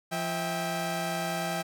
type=tone cluster; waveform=sawtooth; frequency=172.2 / 649 / 790 Hz; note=F3 / E5 / G5; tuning=-24 / -27 / +13 cents; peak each=-30 dBFS; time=0.11-1.63 s; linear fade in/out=20 ms; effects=none